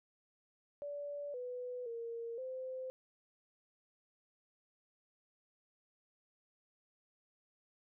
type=tone with pitch steps; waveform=sine; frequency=577 / 496.2 / 464 / 517 Hz; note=D5 / B4 / A#4 / C5; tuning=-31 / +8 / -8 / -21 cents; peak=-40 dBFS; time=0.82-2.9 s; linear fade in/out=0 ms; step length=520 ms; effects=none